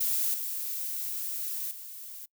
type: noise with level steps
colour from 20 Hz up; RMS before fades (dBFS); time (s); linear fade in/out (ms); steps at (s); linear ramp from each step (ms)
violet; -28 / -34 / -43; 0-2.26; 10; 0.34 / 1.71; 2
effects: noise-tail reverb RT60 0.1 s tail -24 dB re dry